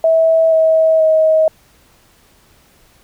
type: tone with pitch steps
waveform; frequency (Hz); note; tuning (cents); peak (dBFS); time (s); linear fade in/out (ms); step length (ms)
sine; 650 / 641.4 / 633; E5 / E5 / D#5; -24 / -48 / +30; -8; 0.04-1.48; 2; 480
effects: pink hiss -51 dBFS RMS until 3.03 s